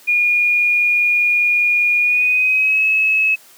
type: tone with pitch glide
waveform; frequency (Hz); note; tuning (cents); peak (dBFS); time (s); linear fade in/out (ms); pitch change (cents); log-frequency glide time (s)
sine; 2435 to 2580; D#7 to E7; -38 to -38; -12; 0.07-3.36; 20; +100; 1.99-2.85
effects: white hiss -46 dBFS RMS until 3.57 s + high-pass 200 Hz 12 dB/octave